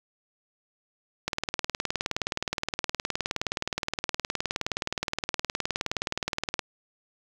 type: click train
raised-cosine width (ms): 0.2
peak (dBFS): -10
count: 103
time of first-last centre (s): 1.28-6.593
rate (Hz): 19.2
effects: 8-bit